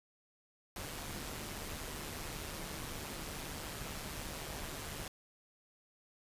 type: noise with amplitude modulation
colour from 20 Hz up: pink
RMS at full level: -41 dBFS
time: 0.76-5.08 s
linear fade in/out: 2 ms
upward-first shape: sine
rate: 150 Hz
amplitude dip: 50%
effects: resampled to 32000 Hz